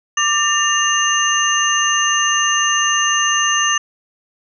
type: tone cluster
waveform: sine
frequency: 1182 / 1804 / 2814 / 6220 Hz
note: D6 / A6 / F7 / G8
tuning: +11 / +43 / +12 / -14 cents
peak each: -19 dBFS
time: 0.17-3.78 s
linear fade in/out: 5 ms
effects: none